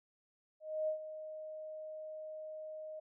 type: tone with ADSR envelope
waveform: sine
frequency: 622.3 Hz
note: D#5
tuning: in tune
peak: -31 dBFS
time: 0.6-3 s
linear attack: 280 ms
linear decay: 100 ms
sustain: -12 dB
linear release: 10 ms
effects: none